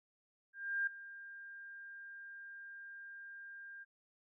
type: tone with ADSR envelope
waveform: sine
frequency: 1600 Hz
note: G6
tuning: 35 cents sharp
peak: -31 dBFS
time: 0.53-3.85 s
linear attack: 340 ms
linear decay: 5 ms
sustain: -17 dB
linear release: 27 ms
effects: none